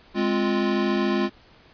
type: chord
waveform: square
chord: F minor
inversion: first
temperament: equal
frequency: 207.7 / 261.6 / 349.2 Hz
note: Ab3 / C4 / F4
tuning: 0 / 0 / 0 cents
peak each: -25 / -28 / -25 dBFS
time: 0.14-1.3 s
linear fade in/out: 50 ms
effects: pink hiss -53 dBFS RMS until 1.73 s + resampled to 11025 Hz